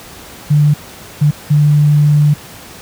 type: tone bursts at uneven times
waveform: sine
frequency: 148 Hz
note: D3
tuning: 14 cents sharp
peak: -6 dBFS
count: 3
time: 0.5-0.74 / 1.21-1.31 / 1.5-2.34 s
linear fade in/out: 10 ms
effects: pink hiss -34 dBFS RMS until 2.81 s + high-pass 60 Hz 12 dB/octave